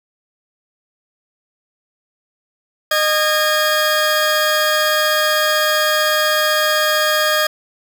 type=tone pair together; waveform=20% pulse; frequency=613.6 / 1631 Hz; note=D#5 / G#6; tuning=-24 / -32 cents; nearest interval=octave + perfect fourth; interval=1692 cents; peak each=-11 / -13 dBFS; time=2.91-7.47 s; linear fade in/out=5 ms; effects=none